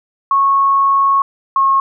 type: tone pair in turn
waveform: sine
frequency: 1100 / 1086.1 Hz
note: C#6 / C#6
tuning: -14 / -36 cents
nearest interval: unison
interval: 22 cents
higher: first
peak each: -9 dBFS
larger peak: neither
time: 0.31-1.22 / 1.56-1.8 s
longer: first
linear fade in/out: 2 ms
effects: none